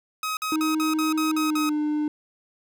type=tone bursts; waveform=sawtooth; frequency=1267 Hz; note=D#6; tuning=31 cents sharp; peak=-22 dBFS; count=8; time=0.23-1.693 s; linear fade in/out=2 ms; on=140 ms; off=49 ms
type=tone with pitch glide; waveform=triangle; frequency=312.7 to 300.8 Hz; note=D#4 to D4; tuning=+9 to +42 cents; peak=-20 dBFS; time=0.52-2.08 s; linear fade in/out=2 ms; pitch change=-67 cents; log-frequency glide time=1.31-1.71 s
effects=none